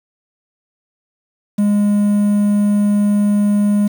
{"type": "tone with quantisation", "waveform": "triangle", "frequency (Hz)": 205.7, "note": "G#3", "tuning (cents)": -16, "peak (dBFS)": -9, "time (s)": [1.58, 3.88], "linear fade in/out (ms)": 10, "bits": 6, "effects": []}